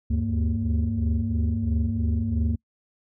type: tone cluster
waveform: sine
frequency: 74.8 / 77.8 / 99.4 / 229.2 Hz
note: D2 / D#2 / G2 / A#3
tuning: +32 / 0 / +25 / -29 cents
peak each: -26 dBFS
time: 0.1-2.56 s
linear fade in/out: 10 ms
effects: noise-tail reverb RT60 0.1 s tail -26 dB re dry + tanh soft clip ceiling -16 dBFS